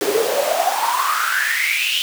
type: noise with high-pass filter sweep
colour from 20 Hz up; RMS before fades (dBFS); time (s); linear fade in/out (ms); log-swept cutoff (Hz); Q
pink; -19; 0.01-2.02; 0; 370 to 3100; 9.7
effects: none